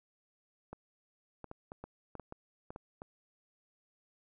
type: clicks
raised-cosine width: 1 ms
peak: -30 dBFS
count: 11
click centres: 0.73 / 1.443 / 1.514 / 1.719 / 1.84 / 2.153 / 2.197 / 2.324 / 2.705 / 2.761 / 3.019 s
effects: none